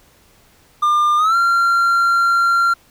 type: tone with pitch glide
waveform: triangle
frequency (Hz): 1200 to 1378.4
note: D6 to F6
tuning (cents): +37 to -23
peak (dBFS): -10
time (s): 0.82-2.74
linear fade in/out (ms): 10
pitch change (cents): +240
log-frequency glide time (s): 1.17-1.36
effects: pink hiss -52 dBFS RMS until 2.9 s